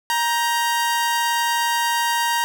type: tone pair together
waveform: sawtooth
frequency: 939.1 / 1568 Hz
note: A#5 / G6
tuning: +13 / 0 cents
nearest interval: major sixth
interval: 887 cents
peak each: -15 / -25 dBFS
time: 0.1-2.44 s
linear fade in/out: 0 ms
effects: none